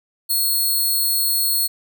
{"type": "tone", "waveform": "5% pulse", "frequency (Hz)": 4312, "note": "C#8", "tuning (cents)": -49, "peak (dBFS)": -10, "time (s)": [0.29, 1.68], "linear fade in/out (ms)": 20, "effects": []}